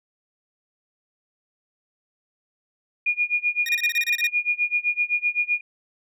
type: tone with tremolo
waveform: sine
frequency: 2436 Hz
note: D#7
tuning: 37 cents flat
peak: -17 dBFS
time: 3.06-5.61 s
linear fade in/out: 5 ms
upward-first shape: sine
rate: 7.8 Hz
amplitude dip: 95%
type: tone bursts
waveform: 20% pulse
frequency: 1864.7 Hz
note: A#6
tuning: in tune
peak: -20 dBFS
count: 11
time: 3.66-4.27 s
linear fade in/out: 2 ms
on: 30 ms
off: 28 ms
effects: none